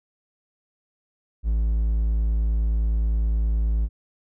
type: tone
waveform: triangle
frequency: 54.8 Hz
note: A1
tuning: 6 cents flat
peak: -17 dBFS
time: 1.43-3.89 s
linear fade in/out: 50 ms
effects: none